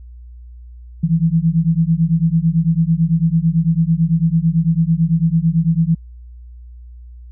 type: beating tone pair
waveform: sine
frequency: 160 / 169 Hz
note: D#3 / E3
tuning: +49 / +43 cents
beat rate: 9 Hz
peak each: -15 / -15 dBFS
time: 1.03-5.95 s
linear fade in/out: 10 ms
effects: added 60 Hz sine -34 dBFS peak until 7.31 s